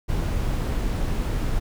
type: noise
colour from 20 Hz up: brown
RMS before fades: -24 dBFS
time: 0.08-1.6 s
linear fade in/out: 20 ms
effects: none